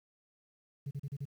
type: tone bursts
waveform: sine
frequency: 140 Hz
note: C#3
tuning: 18 cents sharp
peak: -33 dBFS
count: 5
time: 0.86-1.254 s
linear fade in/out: 10 ms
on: 50 ms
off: 36 ms
effects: tanh soft clip ceiling -34 dBFS + 11-bit